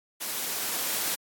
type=noise with level ramp; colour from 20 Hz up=white; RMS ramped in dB=-33 to -28 dBFS; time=0.2-1.16 s; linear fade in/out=20 ms; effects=high-pass 200 Hz 12 dB/octave + AAC 64 kbps